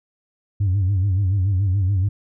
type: tone with vibrato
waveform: sine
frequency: 96.2 Hz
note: G2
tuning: 32 cents flat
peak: -14 dBFS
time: 0.6-2.09 s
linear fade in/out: 10 ms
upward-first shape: sine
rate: 7 Hz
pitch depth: 110 cents each way
effects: tanh soft clip ceiling -14 dBFS